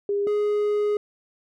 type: tone pair in turn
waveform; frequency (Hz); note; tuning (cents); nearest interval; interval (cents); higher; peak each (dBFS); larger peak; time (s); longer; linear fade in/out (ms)
sine / triangle; 404.9 / 416.3; G#4 / G#4; -44 / +4; unison; 48; second; -21 / -18; second; 0.09-0.27 / 0.27-0.97; second; 2
effects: none